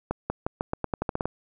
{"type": "accelerating click train", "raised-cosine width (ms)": 1, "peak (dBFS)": -12, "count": 12, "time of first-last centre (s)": [0.11, 1.256], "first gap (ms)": 190, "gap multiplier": 0.87, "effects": []}